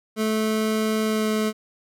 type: tone with pitch glide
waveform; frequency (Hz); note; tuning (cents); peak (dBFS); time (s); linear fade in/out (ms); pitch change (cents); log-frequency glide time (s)
25% pulse; 217.8 to 216; A3 to A3; -17 to -32; -17; 0.16-1.53; 50; -15; 1.03-1.29
effects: none